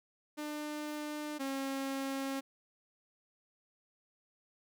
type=tone pair in turn; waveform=sawtooth; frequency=299.7 / 271.1 Hz; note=D4 / C#4; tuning=+35 / -38 cents; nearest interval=major second; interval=173 cents; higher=first; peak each=-34 / -31 dBFS; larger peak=second; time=0.37-1.39 / 1.39-2.41 s; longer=neither; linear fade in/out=20 ms; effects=none